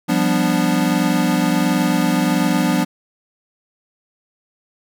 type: chord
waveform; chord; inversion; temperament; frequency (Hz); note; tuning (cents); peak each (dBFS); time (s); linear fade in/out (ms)
square; G dominant seventh; third; equal with one note detuned; 174.61 / 196 / 245.9 / 293.7; F3 / G3 / B3 / D4; 0 / 0 / -7 / 0; -21 / -22 / -21 / -21; 0.08-2.85; 20
effects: none